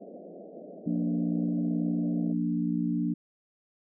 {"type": "band-pass noise", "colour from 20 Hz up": "white", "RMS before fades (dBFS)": -45, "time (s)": [0, 2.34], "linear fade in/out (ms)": 20, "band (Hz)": [170, 680], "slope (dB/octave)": 96}
{"type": "chord", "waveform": "sine", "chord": "Bb major", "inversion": "second", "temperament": "equal", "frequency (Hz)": [174.61, 233.1, 293.7], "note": ["F3", "Bb3", "D4"], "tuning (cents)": [0, 0, 0], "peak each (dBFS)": -30, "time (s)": [0.86, 3.14], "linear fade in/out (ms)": 10}
{"effects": []}